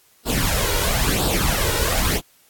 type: noise with flanger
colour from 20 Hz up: pink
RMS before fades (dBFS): -20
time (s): 0.25-2.21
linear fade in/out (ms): 50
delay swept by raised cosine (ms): 0.23 to 2.13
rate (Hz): 1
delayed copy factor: +0.7
effects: white hiss -56 dBFS RMS until 2.49 s + AAC 64 kbps